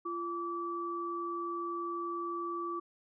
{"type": "tone pair together", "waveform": "sine", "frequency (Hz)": [343.7, 1155.3], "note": ["F4", "D6"], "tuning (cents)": [-28, -29], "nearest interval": "octave + major sixth", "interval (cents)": 2099, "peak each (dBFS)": [-38, -36], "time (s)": [0.05, 2.8], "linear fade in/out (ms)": 10, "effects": []}